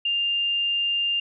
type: tone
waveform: sine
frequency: 2800 Hz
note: F7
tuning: 4 cents sharp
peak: -21 dBFS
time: 0.05-1.2 s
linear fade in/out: 5 ms
effects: none